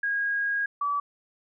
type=tone pair in turn; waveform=sine; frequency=1637 / 1148.9 Hz; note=G#6 / D6; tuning=-25 / -38 cents; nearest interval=tritone; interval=613 cents; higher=first; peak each=-24 dBFS; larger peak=neither; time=0.03-0.66 / 0.81-1 s; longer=first; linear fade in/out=5 ms; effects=none